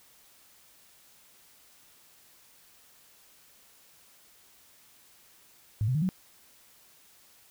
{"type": "tone with pitch steps", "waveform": "sine", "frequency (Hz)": [106.4, 128, 153.99, 185.25], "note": ["G#2", "C3", "D#3", "F#3"], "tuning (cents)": [42, -38, -18, 2], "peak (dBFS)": -24, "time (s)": [5.81, 6.09], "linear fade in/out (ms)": 0, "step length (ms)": 70, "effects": ["white hiss -59 dBFS RMS until 7.5 s"]}